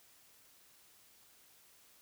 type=silence; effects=white hiss -64 dBFS RMS until 2.01 s